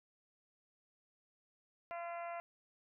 harmonic tone, 342 Hz, F4, 36 cents flat, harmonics 2 / 3 / 4 / 5 / 6 / 7 / 8, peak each -42 / -50 / -51 / -59 / -54 / -58 / -60 dBFS, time 1.91-2.4 s, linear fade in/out 0 ms, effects none

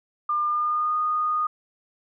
sine tone with pitch glide, 1200 to 1231.6 Hz, D6 to D#6, +37 to -18 cents, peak -21 dBFS, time 0.29-1.47 s, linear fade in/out 5 ms, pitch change +45 cents, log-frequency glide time 0.44-0.97 s, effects none

